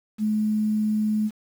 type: tone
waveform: sine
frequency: 214 Hz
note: A3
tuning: 48 cents flat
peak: -20 dBFS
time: 0.18-1.31 s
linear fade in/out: 50 ms
effects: 8-bit